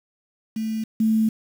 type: tone pair in turn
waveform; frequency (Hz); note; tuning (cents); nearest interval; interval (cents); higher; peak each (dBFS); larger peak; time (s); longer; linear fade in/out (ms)
sine; 220.3 / 220.3; A3 / A3; +2 / +2; unison; 0; neither; -23 / -16; second; 0.56-0.84 / 1-1.29; second; 5
effects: 7-bit